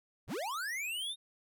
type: linear sweep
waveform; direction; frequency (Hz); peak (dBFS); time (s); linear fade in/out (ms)
square; up; 37.11 to 3729; -36; 0.27-1.16; 50
effects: none